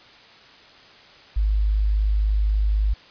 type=tone; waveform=sine; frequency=51.91 Hz; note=G#1; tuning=in tune; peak=-17 dBFS; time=1.36-2.94 s; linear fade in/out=10 ms; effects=white hiss -48 dBFS RMS until 3.1 s + resampled to 11025 Hz